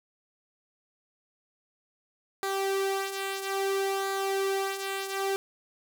sawtooth tone with flanger, 390 Hz, G4, 9 cents flat, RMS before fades -30 dBFS, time 2.43-5.36 s, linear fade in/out 0 ms, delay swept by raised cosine 0.35 to 2.75 ms, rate 0.6 Hz, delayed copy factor -0.55, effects none

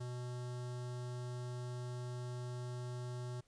square tone with notch filter, 123.47 Hz, B2, in tune, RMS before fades -43 dBFS, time 0-3.41 s, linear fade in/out 10 ms, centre 2300 Hz, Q 1.4, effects pink hiss -75 dBFS RMS until 3.47 s + resampled to 22050 Hz

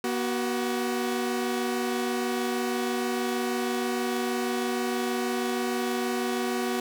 sawtooth tone pair together, 241.3 / 375.1 Hz, B3 / F#4, -40 / +24 cents, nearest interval minor sixth, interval 764 cents, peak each -25 dBFS, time 0.04-6.8 s, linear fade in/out 2 ms, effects none

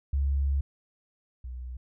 sine tone pair in turn, 69.3 / 62.24 Hz, C#2 / B1, 0 / +14 cents, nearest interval major second, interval 186 cents, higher first, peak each -23 / -35 dBFS, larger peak first, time 0.13-0.61 / 1.44-1.77 s, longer first, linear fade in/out 5 ms, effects none

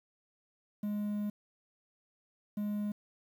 triangle tone bursts at uneven times, 207.7 Hz, G#3, in tune, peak -30 dBFS, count 2, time 0.83-1.3 / 2.57-2.92 s, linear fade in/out 5 ms, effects 10-bit

